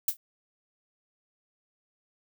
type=noise with exponential decay; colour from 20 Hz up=violet; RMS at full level=-21 dBFS; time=0.08-0.17 s; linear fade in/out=2 ms; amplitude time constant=19 ms; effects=none